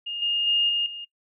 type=tone with level steps; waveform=sine; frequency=2835 Hz; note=F7; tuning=25 cents sharp; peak=-29 / -22 / -19 / -22 / -34 dBFS; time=0.06-1.05 s; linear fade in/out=10 ms; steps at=0.22 / 0.47 / 0.69 / 0.86 s; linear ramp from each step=2 ms; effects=noise-tail reverb RT60 0.1 s tail -19 dB re dry